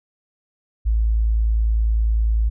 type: tone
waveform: sine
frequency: 55 Hz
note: A1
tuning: in tune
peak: -15 dBFS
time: 0.85-2.5 s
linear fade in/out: 20 ms
effects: none